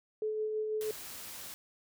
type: tone with tremolo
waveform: sine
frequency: 431.2 Hz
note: A4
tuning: 35 cents flat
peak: -30 dBFS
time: 0.22-0.91 s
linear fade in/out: 2 ms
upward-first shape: sine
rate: 6.1 Hz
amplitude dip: 30%
type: noise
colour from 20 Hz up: white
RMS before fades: -45 dBFS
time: 0.81-1.54 s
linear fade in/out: 0 ms
effects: none